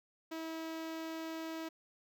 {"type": "tone with notch filter", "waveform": "sawtooth", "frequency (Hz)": 323.3, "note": "E4", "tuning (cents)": -34, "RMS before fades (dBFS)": -42, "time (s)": [0.31, 1.69], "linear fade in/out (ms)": 10, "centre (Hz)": 9600, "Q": 1.2, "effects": []}